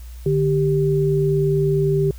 sine tone pair together, 149.27 / 392 Hz, D3 / G4, +29 / 0 cents, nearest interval octave + perfect fourth, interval 1671 cents, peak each -18 dBFS, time 0.26-2.11 s, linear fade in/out 2 ms, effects added 60 Hz sine -33 dBFS peak until 2.18 s + white hiss -50 dBFS RMS until 2.18 s

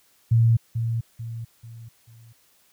sine tone with echo, 115 Hz, A#2, 23 cents flat, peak -14 dBFS, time 0.31-0.57 s, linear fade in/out 10 ms, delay 440 ms, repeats 4, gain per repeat -8 dB, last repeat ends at 2.33 s, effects white hiss -61 dBFS RMS until 2.72 s

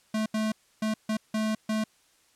square tone bursts at uneven times, 217.2 Hz, A3, 22 cents flat, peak -26 dBFS, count 6, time 0.14-0.26 / 0.34-0.52 / 0.82-0.94 / 1.09-1.17 / 1.34-1.55 / 1.69-1.84 s, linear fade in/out 5 ms, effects white hiss -64 dBFS RMS until 2.35 s + low-pass 10000 Hz 12 dB/octave

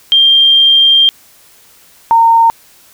sine tone pair in turn, 3186 / 916.5 Hz, G7 / A#5, +27 / -30 cents, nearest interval octave + minor seventh, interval 2157 cents, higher first, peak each -4 dBFS, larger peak neither, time 0.12-1.09 / 2.11-2.5 s, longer first, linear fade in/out 0 ms, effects white hiss -44 dBFS RMS until 2.93 s

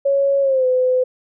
sine tone with pitch glide, 554.4 to 508.4 Hz, C#5 to C5, 0 to -50 cents, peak -13 dBFS, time 0.05-1.04 s, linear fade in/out 10 ms, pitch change -150 cents, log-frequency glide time 0.41-0.66 s, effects none

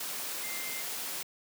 sine tone in noise, 2093 Hz, C7, in tune, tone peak -41 dBFS, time 0.43-0.82 s, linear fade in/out 5 ms, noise white, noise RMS -37 dBFS, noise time 0-1.23 s, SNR -7 dB, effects high-pass 200 Hz 12 dB/octave

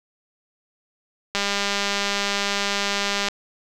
click train, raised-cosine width 0.2 ms, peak -6 dBFS, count 390, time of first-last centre 1.35-3.285 s, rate 201 Hz, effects none

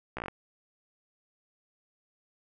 slowing click train, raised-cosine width 0.5 ms, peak -20 dBFS, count 7, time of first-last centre 0.17-0.283 s, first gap 15 ms, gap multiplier 1.09, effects none

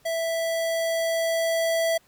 square tone with level ramp, 659.3 Hz, E5, in tune, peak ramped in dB -25 to -21 dBFS, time 0.05-1.98 s, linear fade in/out 10 ms, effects pink hiss -60 dBFS RMS until 2.07 s + MP3 96 kbps

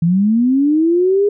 sine linear sweep, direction up, 161.2 to 415.3 Hz, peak -10 dBFS, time 0.02-1.29 s, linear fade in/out 5 ms, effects none

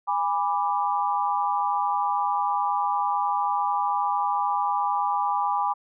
sine chord, G# diminished, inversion none, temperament equal with one note detuned, 818.7 / 987.8 / 1174.7 Hz, G#5 / B5 / D6, -25 / 0 / 0 cents, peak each -25 / -26 / -28 dBFS, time 0.07-5.74 s, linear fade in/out 20 ms, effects none

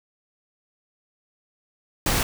pink noise, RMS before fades -22 dBFS, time 2.06-2.23 s, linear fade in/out 2 ms, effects none

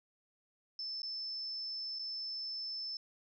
sine tone with dropouts, 5274 Hz, E8, in tune, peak -38 dBFS, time 0.79-2.97 s, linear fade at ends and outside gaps 2 ms, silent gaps 1.02-1.03 / 1.988-1.993 s, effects none

